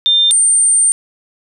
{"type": "tone pair in turn", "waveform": "sine", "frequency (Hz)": [3600, 8869], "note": ["A7", "C#9"], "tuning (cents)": [39, 0], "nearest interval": "octave + major third", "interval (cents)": 1561, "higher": "second", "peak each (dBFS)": -8, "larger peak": "neither", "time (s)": [[0.06, 0.31], [0.31, 0.92]], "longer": "second", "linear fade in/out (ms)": 0, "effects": []}